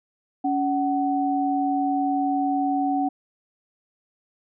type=tone pair together; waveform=sine; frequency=280.9 / 750 Hz; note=C#4 / F#5; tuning=+23 / +23 cents; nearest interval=octave + perfect fourth; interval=1700 cents; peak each=-23 dBFS; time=0.44-3.09 s; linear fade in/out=10 ms; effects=none